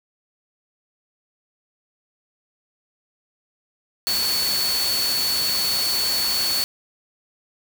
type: tone in noise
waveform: sine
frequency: 4435 Hz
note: C#8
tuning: in tune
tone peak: -21 dBFS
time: 4.07-6.64 s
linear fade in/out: 0 ms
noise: white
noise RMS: -26 dBFS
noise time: 4.07-6.64 s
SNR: +2 dB
effects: none